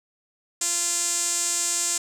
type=tone with band-pass filter; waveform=sawtooth; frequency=345.3 Hz; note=F4; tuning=20 cents flat; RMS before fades=-25 dBFS; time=0.61-1.98 s; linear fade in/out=5 ms; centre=7500 Hz; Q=4.4; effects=none